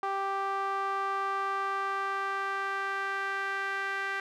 sawtooth tone with band-pass filter sweep, 392 Hz, G4, in tune, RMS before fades -32 dBFS, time 0.03-4.2 s, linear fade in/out 2 ms, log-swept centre 1000 to 1700 Hz, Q 3, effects none

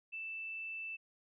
sine tone, 2649 Hz, E7, 8 cents sharp, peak -40 dBFS, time 0.12-0.97 s, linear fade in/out 20 ms, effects none

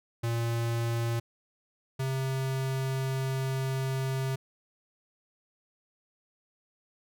square tone pair in turn, 116.54 / 132.91 Hz, A#2 / C3, 0 / +28 cents, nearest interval major second, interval 228 cents, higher second, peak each -28 / -29 dBFS, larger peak first, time 0.23-1.2 / 1.99-4.36 s, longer second, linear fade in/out 10 ms, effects none

